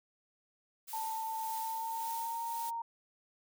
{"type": "noise with tremolo", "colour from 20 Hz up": "blue", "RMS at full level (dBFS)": -44, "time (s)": [0.87, 2.71], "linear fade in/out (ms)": 20, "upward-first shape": "sine", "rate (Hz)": 1.8, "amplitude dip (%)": 45}
{"type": "tone with pitch glide", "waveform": "sine", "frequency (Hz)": [891, 925.6], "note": ["A5", "A#5"], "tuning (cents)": [22, -13], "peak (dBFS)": -35, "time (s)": [0.93, 2.82], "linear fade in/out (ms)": 5, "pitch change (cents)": 65, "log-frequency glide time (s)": [1.49, 2.43]}
{"effects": []}